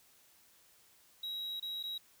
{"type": "tone with dropouts", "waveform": "triangle", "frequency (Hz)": 3843, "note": "B7", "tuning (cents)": -48, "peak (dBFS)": -36, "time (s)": [1.23, 1.98], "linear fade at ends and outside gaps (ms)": 5, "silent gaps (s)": [[1.599, 1.625], [1.829, 1.836]], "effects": ["white hiss -65 dBFS RMS until 2.2 s"]}